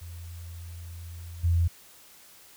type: tone with level steps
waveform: sine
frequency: 85 Hz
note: F2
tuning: 46 cents flat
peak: -38 / -20 dBFS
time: 0.01-1.68 s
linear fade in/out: 10 ms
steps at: 1.43 s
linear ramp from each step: 20 ms
effects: white hiss -53 dBFS RMS until 2.56 s